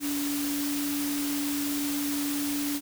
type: tone in noise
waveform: sine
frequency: 287.1 Hz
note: D4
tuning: 39 cents flat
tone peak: -28 dBFS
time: 0-2.81 s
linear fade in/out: 50 ms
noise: white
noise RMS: -34 dBFS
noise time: 0-2.81 s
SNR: +3 dB
effects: none